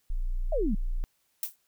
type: tone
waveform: sine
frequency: 29.62 Hz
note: A#0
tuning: 29 cents sharp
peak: -26 dBFS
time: 0.1-1.04 s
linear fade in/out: 0 ms
type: exponential sweep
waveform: sine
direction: down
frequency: 675 to 185 Hz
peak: -26 dBFS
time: 0.52-0.75 s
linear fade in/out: 5 ms
type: noise with exponential decay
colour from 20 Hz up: violet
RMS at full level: -27 dBFS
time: 1.43-1.56 s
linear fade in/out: 2 ms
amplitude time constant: 27 ms
effects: white hiss -72 dBFS RMS until 1.67 s